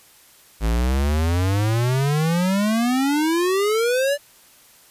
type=exponential sweep; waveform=square; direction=up; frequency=52.8 to 587.3 Hz; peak=-18 dBFS; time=0.6-4.18 s; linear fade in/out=50 ms; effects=white hiss -51 dBFS RMS until 4.9 s + resampled to 32000 Hz